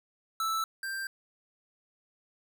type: tone pair in turn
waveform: square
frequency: 1318.5 / 1577.9 Hz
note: E6 / G6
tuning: 0 / +11 cents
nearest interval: minor third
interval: 311 cents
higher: second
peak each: -29 / -34 dBFS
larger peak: first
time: 0.4-0.64 / 0.83-1.07 s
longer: neither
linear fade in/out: 2 ms
effects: none